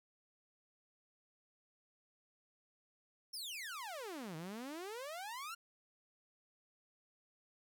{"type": "exponential two-way sweep", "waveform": "sawtooth", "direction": "down then up", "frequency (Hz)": [5588, 152.6, 1424], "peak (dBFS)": -40, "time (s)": [3.33, 5.55], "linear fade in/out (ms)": 10, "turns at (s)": 4.36, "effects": []}